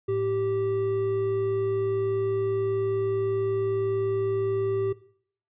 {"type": "tone pair together", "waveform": "triangle", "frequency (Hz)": [109.36, 389.7], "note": ["A2", "G4"], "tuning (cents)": [-10, -10], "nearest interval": "octave + minor seventh", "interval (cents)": 2200, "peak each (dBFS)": [-30, -22], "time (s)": [0.08, 4.93], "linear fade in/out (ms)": 10, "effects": ["noise-tail reverb RT60 0.6 s tail -18 dB re dry", "resampled to 8000 Hz"]}